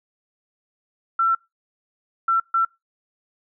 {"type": "tone bursts at uneven times", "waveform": "sine", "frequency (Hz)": 1347, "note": "E6", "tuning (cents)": 37, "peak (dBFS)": -16, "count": 3, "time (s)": [[1.19, 1.35], [2.28, 2.4], [2.54, 2.65]], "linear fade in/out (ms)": 5, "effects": ["noise-tail reverb RT60 0.2 s tail -23 dB re dry"]}